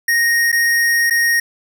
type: tone with dropouts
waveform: square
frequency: 1864.7 Hz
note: A#6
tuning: in tune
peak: -13 dBFS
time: 0.08-1.4 s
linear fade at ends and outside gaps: 5 ms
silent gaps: 0.518-0.526 / 1.099-1.107 s
effects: none